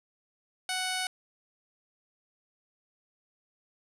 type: tone with low-pass filter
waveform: 10% pulse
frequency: 742 Hz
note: F#5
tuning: 5 cents sharp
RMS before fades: -32 dBFS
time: 0.69-1.07 s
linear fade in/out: 2 ms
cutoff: 8600 Hz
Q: 3.1
effects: none